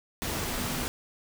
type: tone in noise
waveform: sine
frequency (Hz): 244.4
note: B3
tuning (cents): -18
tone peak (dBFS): -38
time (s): 0.47-0.84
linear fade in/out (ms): 0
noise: pink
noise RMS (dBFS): -32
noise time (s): 0.22-0.88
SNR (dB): -9
effects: none